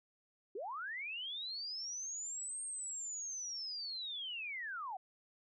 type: linear two-way sweep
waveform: sine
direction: up then down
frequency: 349.2 to 8630 to 710 Hz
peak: -40 dBFS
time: 0.55-4.97 s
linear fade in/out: 5 ms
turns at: 2.63 s
effects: none